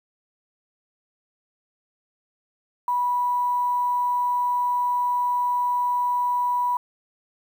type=tone with quantisation; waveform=sine; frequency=980 Hz; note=B5; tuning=14 cents flat; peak=-20 dBFS; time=2.88-6.77 s; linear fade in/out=2 ms; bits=8; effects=none